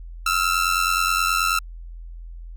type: ring-modulated tone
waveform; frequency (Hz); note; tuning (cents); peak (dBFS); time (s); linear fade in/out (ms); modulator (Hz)
sawtooth; 1336; E6; +23; -12; 0.26-1.59; 5; 44.7
effects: added 42 Hz sine -34 dBFS peak until 2.56 s